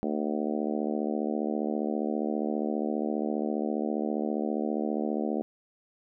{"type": "harmonic tone", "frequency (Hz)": 74.9, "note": "D2", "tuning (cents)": 35, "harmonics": [3, 4, 5, 6, 7, 8, 9, 10], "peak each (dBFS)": [-31, -33, -35, -37, -38, -39, -40, -41], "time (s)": [0.03, 5.42], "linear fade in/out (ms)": 0, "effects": []}